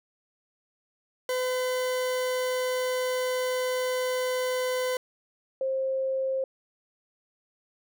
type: tone pair in turn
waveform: 40% pulse / sine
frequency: 507 / 530.1 Hz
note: B4 / C5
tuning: +45 / +23 cents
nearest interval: minor second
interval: 78 cents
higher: second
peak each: -25 dBFS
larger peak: neither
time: 1.29-4.97 / 5.61-6.44 s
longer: first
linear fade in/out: 2 ms
effects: none